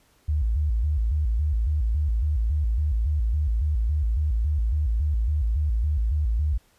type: tone with vibrato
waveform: sine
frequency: 64.7 Hz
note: C2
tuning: 19 cents flat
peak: -20 dBFS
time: 0.28-6.58 s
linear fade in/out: 10 ms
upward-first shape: square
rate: 3.6 Hz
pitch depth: 260 cents each way
effects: pink hiss -62 dBFS RMS until 6.78 s + resampled to 32000 Hz